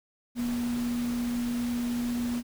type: tone in noise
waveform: sine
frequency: 240.4 Hz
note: B3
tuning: 46 cents flat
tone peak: -27 dBFS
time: 0.35-2.43 s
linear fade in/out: 50 ms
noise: pink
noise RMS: -41 dBFS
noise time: 0.35-2.43 s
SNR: +11 dB
effects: none